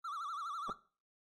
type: tone with vibrato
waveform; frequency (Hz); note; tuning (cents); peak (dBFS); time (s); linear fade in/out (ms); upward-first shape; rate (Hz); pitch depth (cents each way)
triangle; 1244.5; D#6; 0; -37; 0.04-0.73; 10; sine; 12; 170
type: clicks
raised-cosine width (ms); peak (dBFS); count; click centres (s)
1; -31; 2; 0.693 / 0.698
effects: noise-tail reverb RT60 0.4 s tail -17 dB re dry + AAC 32 kbps